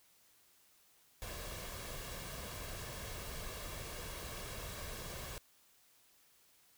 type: noise with comb filter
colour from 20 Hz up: pink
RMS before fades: -45 dBFS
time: 1.22-5.38 s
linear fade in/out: 0 ms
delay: 1.8 ms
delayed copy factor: +0.5
effects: white hiss -68 dBFS RMS until 6.77 s